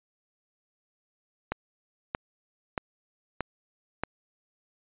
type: click train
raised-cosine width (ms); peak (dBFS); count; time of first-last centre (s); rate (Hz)
0.5; -13; 5; 1.52-4.036; 1.59
effects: resampled to 8000 Hz